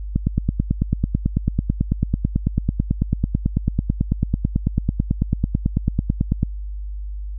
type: click train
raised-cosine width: 5 ms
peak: -5 dBFS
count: 58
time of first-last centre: 0.16-6.431 s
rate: 9.09 Hz
effects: added 50 Hz sine -26 dBFS peak until 7.38 s